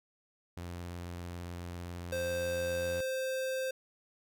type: tone with vibrato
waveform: sawtooth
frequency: 87.31 Hz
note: F2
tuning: in tune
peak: -36 dBFS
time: 0.57-3.01 s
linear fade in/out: 0 ms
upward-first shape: square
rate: 18 Hz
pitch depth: 19 cents each way
type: tone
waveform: square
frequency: 523.3 Hz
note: C5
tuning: in tune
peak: -33 dBFS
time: 2.12-3.71 s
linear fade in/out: 5 ms
effects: none